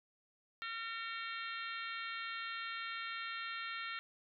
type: harmonic tone with a mistuned harmonic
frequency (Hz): 456.6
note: A#4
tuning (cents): -36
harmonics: 3 / 4 / 5 / 6 / 7 / 8 / 9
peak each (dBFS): -44 / -46 / -48 / -50 / -51 / -52 / -53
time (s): 0.62-3.99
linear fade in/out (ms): 0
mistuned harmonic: 5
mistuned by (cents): -25
effects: none